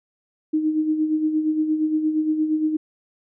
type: tone with tremolo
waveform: sine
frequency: 310.4 Hz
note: D#4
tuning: 4 cents flat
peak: -16 dBFS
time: 0.53-2.77 s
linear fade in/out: 10 ms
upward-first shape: sine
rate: 8.6 Hz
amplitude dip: 55%
effects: none